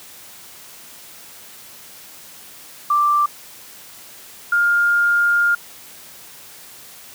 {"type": "tone pair in turn", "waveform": "sine", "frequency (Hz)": [1177, 1409.4], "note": ["D6", "F6"], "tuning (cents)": [3, 15], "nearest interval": "minor third", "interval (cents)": 312, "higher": "second", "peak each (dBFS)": -13, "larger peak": "neither", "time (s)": [[2.9, 3.26], [4.52, 5.55]], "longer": "second", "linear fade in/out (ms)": 5, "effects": ["white hiss -41 dBFS RMS until 7.14 s", "high-pass 80 Hz 12 dB/octave"]}